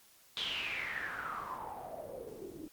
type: noise with low-pass filter sweep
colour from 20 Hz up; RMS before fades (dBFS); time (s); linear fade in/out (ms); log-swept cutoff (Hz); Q
white; -41; 0.37-2.68; 0; 3500 to 300; 7.4
effects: white hiss -63 dBFS RMS until 2.72 s + Opus 48 kbps